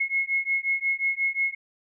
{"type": "beating tone pair", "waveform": "sine", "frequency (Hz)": [2169, 2174.6], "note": ["C#7", "C#7"], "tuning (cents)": [-38, -34], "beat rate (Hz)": 5.6, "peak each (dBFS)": -26, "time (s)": [0, 1.55], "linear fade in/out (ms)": 10, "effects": []}